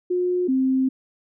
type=tone pair in turn; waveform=sine; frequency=359.7 / 262.3 Hz; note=F#4 / C4; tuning=-49 / +4 cents; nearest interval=perfect fourth; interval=547 cents; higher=first; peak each=-19 / -17 dBFS; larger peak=second; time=0.1-0.48 / 0.48-0.89 s; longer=second; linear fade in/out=10 ms; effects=none